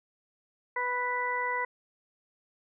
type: harmonic tone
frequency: 493.9 Hz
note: B4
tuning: in tune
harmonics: 1 / 2 / 3 / 4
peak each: -37 / -31 / -39 / -32 dBFS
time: 0.76-1.65 s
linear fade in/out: 5 ms
effects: none